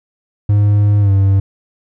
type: tone with pitch glide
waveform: triangle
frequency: 103 to 97.73 Hz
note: G#2 to G2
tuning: -14 to -5 cents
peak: -6 dBFS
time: 0.49-1.4 s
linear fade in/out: 5 ms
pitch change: -91 cents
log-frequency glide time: 1-1.11 s
effects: none